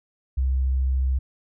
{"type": "tone with vibrato", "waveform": "sine", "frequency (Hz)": 65.41, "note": "C2", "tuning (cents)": 0, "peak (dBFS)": -19, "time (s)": [0.37, 1.19], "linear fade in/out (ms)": 10, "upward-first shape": "sine", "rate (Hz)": 14, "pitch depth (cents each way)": 9, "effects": []}